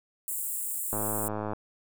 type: high-pass noise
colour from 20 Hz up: pink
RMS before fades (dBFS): -33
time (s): 0.28-1.28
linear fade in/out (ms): 0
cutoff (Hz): 7500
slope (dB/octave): 96
type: click train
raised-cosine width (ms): 1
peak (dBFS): -19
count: 65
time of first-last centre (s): 0.93-1.534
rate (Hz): 106
effects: none